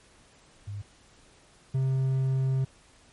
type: tone pair in turn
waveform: sine / triangle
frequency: 101.7 / 132.53 Hz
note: G#2 / C3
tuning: -36 / +23 cents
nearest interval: perfect fourth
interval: 459 cents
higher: second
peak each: -33 / -21 dBFS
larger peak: second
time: 0.67-0.82 / 1.74-2.65 s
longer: second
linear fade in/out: 10 ms
effects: pink hiss -58 dBFS RMS until 3.12 s + MP3 48 kbps